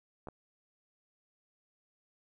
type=clicks; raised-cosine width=1 ms; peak=-30 dBFS; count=2; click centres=0.272 / 0.286 s; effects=12-bit